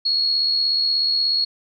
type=tone with amplitude modulation; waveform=sine; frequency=4325 Hz; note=C#8; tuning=43 cents flat; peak=-15 dBFS; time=0.05-1.45 s; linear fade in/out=10 ms; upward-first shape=sine; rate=76.6 Hz; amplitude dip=40%; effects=none